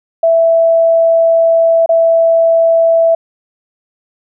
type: tone with dropouts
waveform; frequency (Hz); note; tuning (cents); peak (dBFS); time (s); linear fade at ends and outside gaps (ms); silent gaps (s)
sine; 661; E5; +5; -6; 0.23-3.15; 5; 1.861-1.891
effects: none